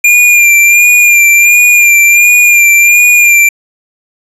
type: tone with vibrato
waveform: square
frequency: 2400 Hz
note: D7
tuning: 37 cents sharp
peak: -3 dBFS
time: 0.04-3.49 s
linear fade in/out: 5 ms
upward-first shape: sine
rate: 1.4 Hz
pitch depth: 35 cents each way
effects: resampled to 32000 Hz